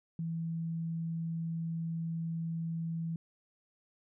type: tone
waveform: sine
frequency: 164.81 Hz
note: E3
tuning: in tune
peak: -33 dBFS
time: 0.19-3.16 s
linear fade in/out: 2 ms
effects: none